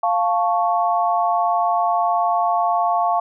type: chord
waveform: sine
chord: F augmented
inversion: none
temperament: equal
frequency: 698.5 / 880 / 1108.7 Hz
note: F5 / A5 / C#6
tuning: 0 / 0 / 0 cents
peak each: -18 / -22 / -22 dBFS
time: 0.03-3.2 s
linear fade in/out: 5 ms
effects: none